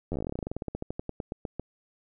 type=slowing click train; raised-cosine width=2 ms; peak=-19 dBFS; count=29; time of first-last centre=0.12-1.596 s; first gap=11 ms; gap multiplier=1.1; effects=none